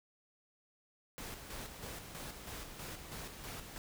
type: noise with tremolo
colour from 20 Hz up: pink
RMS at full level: -45 dBFS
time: 1.18-3.78 s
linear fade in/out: 0 ms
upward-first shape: square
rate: 3.1 Hz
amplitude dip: 45%
effects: none